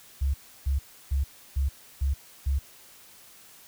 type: tone bursts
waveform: sine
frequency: 68.7 Hz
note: C#2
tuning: 15 cents flat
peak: -22 dBFS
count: 6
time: 0.21-2.59 s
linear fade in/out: 10 ms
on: 130 ms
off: 320 ms
effects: white hiss -52 dBFS RMS until 3.67 s